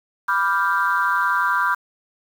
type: chord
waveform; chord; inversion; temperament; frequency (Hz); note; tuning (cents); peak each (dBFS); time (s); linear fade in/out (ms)
sine; G dominant seventh; first; equal; 987.8 / 1174.7 / 1396.9 / 1568; B5 / D6 / F6 / G6; 0 / 0 / 0 / 0; -22; 0.28-1.75; 10
effects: tanh soft clip ceiling -8 dBFS + 7-bit